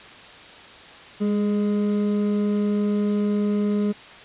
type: tone pair together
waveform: triangle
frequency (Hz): 205.2 / 417.3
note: G#3 / G#4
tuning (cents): -21 / +8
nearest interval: octave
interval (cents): 1229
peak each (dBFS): -18 / -25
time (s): 1.2-3.93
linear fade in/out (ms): 20
effects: white hiss -43 dBFS RMS until 4.24 s + resampled to 8000 Hz